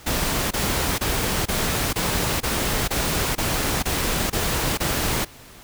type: noise bursts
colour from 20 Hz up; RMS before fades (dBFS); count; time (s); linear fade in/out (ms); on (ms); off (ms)
pink; -23; 11; 0.06-5.25; 10; 450; 24
effects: pink hiss -45 dBFS RMS until 5.63 s